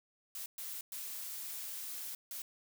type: noise bursts at uneven times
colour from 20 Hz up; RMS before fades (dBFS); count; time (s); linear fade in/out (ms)
blue; -43; 4; 0.35-0.46 / 0.58-0.81 / 0.92-2.15 / 2.31-2.42; 2
effects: none